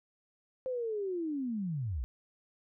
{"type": "linear sweep", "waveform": "sine", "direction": "down", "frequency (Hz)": [524, 51.9], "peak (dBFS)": -32, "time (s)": [0.66, 2.04], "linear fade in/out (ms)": 0, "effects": []}